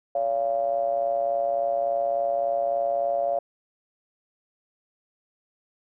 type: ring-modulated tone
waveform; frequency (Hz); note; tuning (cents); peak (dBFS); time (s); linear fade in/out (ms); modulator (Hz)
triangle; 61.74; B1; 0; -17; 0.15-3.39; 5; 628
effects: none